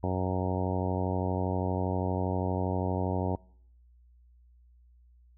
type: harmonic tone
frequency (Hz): 92.5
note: F#2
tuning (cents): 0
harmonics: 1 / 2 / 3 / 4 / 5 / 6 / 7 / 8 / 9 / 10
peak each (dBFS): -31 / -34 / -36 / -37 / -38 / -39 / -39 / -40 / -41 / -41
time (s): 0.03-3.36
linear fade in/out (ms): 5
effects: noise-tail reverb RT60 0.7 s tail -26 dB re dry + added 60 Hz sine -56 dBFS peak until 5.37 s